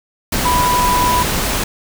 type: tone in noise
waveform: sine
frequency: 987.8 Hz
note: B5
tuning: in tune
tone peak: -13 dBFS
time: 0.45-1.23 s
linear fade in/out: 5 ms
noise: pink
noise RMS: -18 dBFS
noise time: 0.32-1.64 s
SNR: +2 dB
effects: none